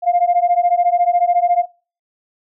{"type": "beating tone pair", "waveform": "sine", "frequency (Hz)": [696, 710], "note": ["F5", "F5"], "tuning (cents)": [-6, 28], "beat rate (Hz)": 14, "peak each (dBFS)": -14, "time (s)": [0.02, 1.66], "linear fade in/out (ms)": 50, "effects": ["noise-tail reverb RT60 0.4 s tail -24 dB re dry", "tanh soft clip ceiling -6 dBFS"]}